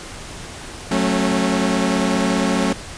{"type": "chord", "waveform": "sawtooth", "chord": "F# minor", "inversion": "none", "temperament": "equal with one note detuned", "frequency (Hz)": [185, 220, 272.4], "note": ["F#3", "A3", "C#4"], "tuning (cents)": [0, 0, -30], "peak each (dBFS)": -17, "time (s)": [0.91, 2.73], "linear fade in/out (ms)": 5, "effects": ["pink hiss -34 dBFS RMS until 2.97 s", "resampled to 22050 Hz"]}